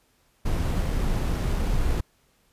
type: noise with sample-and-hold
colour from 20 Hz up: brown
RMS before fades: -24 dBFS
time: 0.45-2.01 s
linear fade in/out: 10 ms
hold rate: 11025 Hz
effects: pink hiss -65 dBFS RMS until 2.52 s + resampled to 32000 Hz